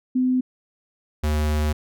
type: tone pair in turn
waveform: sine / square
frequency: 254.7 / 75.72 Hz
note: C4 / D#2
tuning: -46 / -47 cents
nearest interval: octave + major sixth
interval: 2101 cents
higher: first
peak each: -17 / -20 dBFS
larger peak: first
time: 0.15-0.41 / 1.23-1.73 s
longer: second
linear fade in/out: 10 ms
effects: none